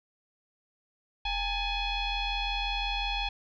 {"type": "tone with frequency modulation", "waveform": "sine", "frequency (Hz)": 1661.2, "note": "G#6", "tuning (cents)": 0, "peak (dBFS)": -28, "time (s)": [1.25, 3.29], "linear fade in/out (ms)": 5, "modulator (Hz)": 852, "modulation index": 2.6, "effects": []}